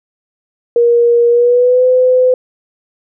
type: tone with pitch glide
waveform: sine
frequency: 473.4 to 507.4 Hz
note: A#4 to B4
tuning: +27 to +47 cents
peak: -6 dBFS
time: 0.76-2.34 s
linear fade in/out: 2 ms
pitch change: +120 cents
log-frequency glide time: 1.29-1.85 s
effects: none